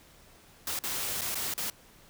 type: noise with dropouts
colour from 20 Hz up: white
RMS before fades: -33 dBFS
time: 0.67-1.7 s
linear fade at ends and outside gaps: 2 ms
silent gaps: 0.79-0.837 / 1.211-1.216 / 1.346-1.354 / 1.539-1.578 s
effects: pink hiss -57 dBFS RMS until 2.09 s